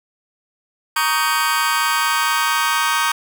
sawtooth chord, Eb dominant seventh, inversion second, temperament just, 933.4 / 1120.1 / 1244.5 / 1555.6 Hz, Bb5 / Db6 / Eb6 / G6, +2 / +18 / 0 / -14 cents, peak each -18 dBFS, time 0.96-3.12 s, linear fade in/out 5 ms, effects none

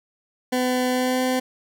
20% pulse tone with pitch glide, 252.2 to 255.9 Hz, B3 to C4, +36 to -38 cents, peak -15 dBFS, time 0.52-1.4 s, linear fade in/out 10 ms, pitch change +26 cents, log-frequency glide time 0.9-1.21 s, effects none

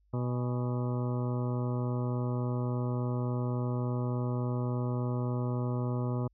harmonic tone with a mistuned harmonic, 123.5 Hz, B2, in tune, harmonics 1 / 2 / 3 / 4 / 5 / 7 / 8 / 9 / 10, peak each -30 / -36 / -40 / -42 / -44 / -47 / -48 / -49 / -50 dBFS, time 0.13-6.28 s, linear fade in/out 10 ms, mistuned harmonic 7, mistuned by -57 cents, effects added 50 Hz sine -65 dBFS peak until 6.33 s

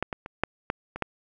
clicks, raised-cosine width 0.5 ms, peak -11 / -16 / -22 / -7 / -10 / -20 / -11 dBFS, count 7, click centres 0.026 / 0.128 / 0.261 / 0.436 / 0.701 / 0.96 / 1.023 s, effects none

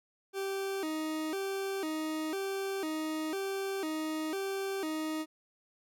40% pulse tone with vibrato, 349.2 Hz, F4, in tune, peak -32 dBFS, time 0.33-5.26 s, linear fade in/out 50 ms, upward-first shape square, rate 1 Hz, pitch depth 190 cents each way, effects none

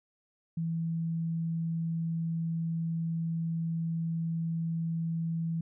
sine tone, 164.81 Hz, E3, in tune, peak -29 dBFS, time 0.57-5.61 s, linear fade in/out 5 ms, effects none

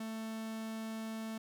45% pulse tone, 221.7 Hz, A3, 13 cents sharp, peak -39 dBFS, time 0-1.38 s, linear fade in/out 5 ms, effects none

